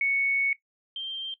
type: tone pair in turn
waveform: sine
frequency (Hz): 2217 / 3157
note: C#7 / G7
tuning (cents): 0 / +12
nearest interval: tritone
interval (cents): 612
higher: second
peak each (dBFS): -22 / -30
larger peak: first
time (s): 0.01-0.53 / 0.96-1.34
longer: first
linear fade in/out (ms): 2
effects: noise-tail reverb RT60 0.1 s tail -17 dB re dry